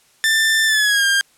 sawtooth tone with pitch glide, 1779 to 1603.3 Hz, A6 to G6, +19 to +39 cents, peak -10 dBFS, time 0.24-1.21 s, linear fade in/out 0 ms, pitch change -180 cents, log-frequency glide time 0.66-1.05 s, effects white hiss -55 dBFS RMS until 1.37 s + low-pass 11000 Hz 12 dB/octave

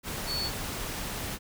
sine tone in noise, 4435 Hz, C#8, in tune, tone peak -30 dBFS, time 0.26-0.51 s, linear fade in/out 50 ms, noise pink, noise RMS -35 dBFS, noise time 0.03-1.39 s, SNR +2 dB, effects none

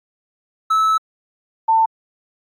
triangle / sine tone pair in turn, 1304 / 894.4 Hz, E6 / A5, -19 / +28 cents, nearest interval perfect fifth, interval 653 cents, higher first, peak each -11 dBFS, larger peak neither, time 0.7-0.98 / 1.68-1.86 s, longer first, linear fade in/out 10 ms, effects AAC 64 kbps

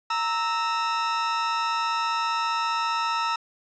40% pulse tone pair together, 925 / 1309.9 Hz, A#5 / E6, -14 / -11 cents, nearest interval tritone, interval 603 cents, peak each -26 / -25 dBFS, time 0.1-3.36 s, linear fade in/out 5 ms, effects resampled to 16000 Hz + 9-bit

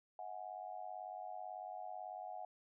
sine tone with amplitude modulation, 736 Hz, F#5, 9 cents flat, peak -40 dBFS, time 0.19-2.45 s, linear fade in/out 2 ms, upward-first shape sine, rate 98.1 Hz, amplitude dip 100%, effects none

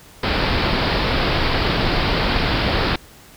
pink low-pass noise, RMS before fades -19 dBFS, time 0.23-2.96 s, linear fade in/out 5 ms, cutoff 5000 Hz, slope 96 dB/octave, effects pink hiss -45 dBFS RMS until 3.36 s

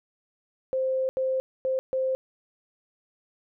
sine tone bursts at uneven times, 523.3 Hz, C5, in tune, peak -23 dBFS, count 4, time 0.73-1.09 / 1.17-1.4 / 1.65-1.79 / 1.93-2.15 s, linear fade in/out 0 ms, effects none

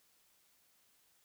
silence, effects white hiss -71 dBFS RMS until 1.24 s

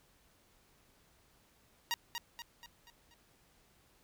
10% pulse tone with echo, 944 Hz, A#5, 22 cents sharp, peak -23 dBFS, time 1.91-1.94 s, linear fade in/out 0 ms, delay 240 ms, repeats 5, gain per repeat -6 dB, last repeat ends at 3.14 s, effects pink hiss -68 dBFS RMS until 4.03 s

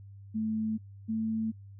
sine tone pair in turn, 218.6 / 221.4 Hz, A3 / A3, -11 / +11 cents, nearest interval unison, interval 22 cents, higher second, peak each -28 dBFS, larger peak neither, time 0.34-0.78 / 1.08-1.52 s, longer neither, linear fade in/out 20 ms, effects noise-tail reverb RT60 0.1 s tail -25 dB re dry + added 99 Hz sine -46 dBFS peak until 1.79 s

